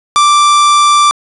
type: tone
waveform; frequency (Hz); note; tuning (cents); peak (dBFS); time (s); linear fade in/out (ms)
45% pulse; 1174.7; D6; 0; -5; 0.16-1.11; 0
effects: resampled to 24000 Hz + 7-bit